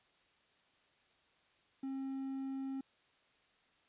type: tone with quantisation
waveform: triangle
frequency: 268.5 Hz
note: C4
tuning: 45 cents sharp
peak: -36 dBFS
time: 1.83-2.81 s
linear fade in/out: 5 ms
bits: 11
effects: white hiss -71 dBFS RMS until 3.88 s + resampled to 8000 Hz